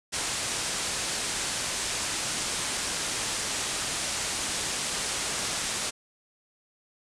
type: low-pass noise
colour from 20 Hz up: white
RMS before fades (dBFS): -31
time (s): 0.12-5.91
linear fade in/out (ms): 20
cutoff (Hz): 9500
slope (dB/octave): 48
effects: none